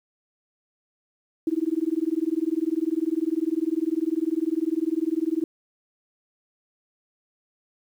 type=tone with tremolo; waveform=sine; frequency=323.2 Hz; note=E4; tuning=34 cents flat; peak=-18 dBFS; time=1.47-5.44 s; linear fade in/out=2 ms; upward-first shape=sine; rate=20 Hz; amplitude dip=100%; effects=9-bit